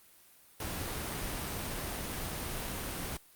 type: noise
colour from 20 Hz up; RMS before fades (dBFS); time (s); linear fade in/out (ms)
pink; -37; 0.6-3.17; 2
effects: white hiss -60 dBFS RMS until 3.35 s + Opus 32 kbps